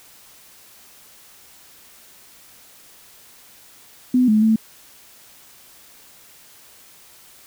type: tone with pitch steps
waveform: sine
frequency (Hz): 251.6 / 214.8 / 220.8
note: B3 / A3 / A3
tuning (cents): +32 / -41 / +6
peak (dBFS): -12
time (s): 4.14-4.56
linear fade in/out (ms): 5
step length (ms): 140
effects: white hiss -48 dBFS RMS until 7.46 s